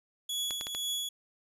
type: tone with tremolo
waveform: sawtooth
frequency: 3375 Hz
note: G#7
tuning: 27 cents sharp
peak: -27 dBFS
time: 0.29-1.09 s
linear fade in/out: 5 ms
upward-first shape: triangle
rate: 2 Hz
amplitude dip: 60%
type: clicks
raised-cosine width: 0.2 ms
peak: -20 dBFS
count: 4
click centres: 0.508 / 0.611 / 0.669 / 0.749 s
effects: resampled to 32000 Hz